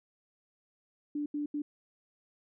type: tone bursts at uneven times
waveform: sine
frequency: 293.7 Hz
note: D4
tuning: in tune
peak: -31 dBFS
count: 3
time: 1.15-1.26 / 1.34-1.46 / 1.54-1.62 s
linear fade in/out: 5 ms
effects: none